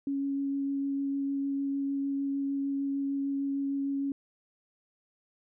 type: tone with vibrato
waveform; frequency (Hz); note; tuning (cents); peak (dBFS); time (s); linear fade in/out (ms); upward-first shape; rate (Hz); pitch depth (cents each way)
sine; 277.2; C#4; 0; -28; 0.07-4.12; 2; sine; 6.6; 8
effects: none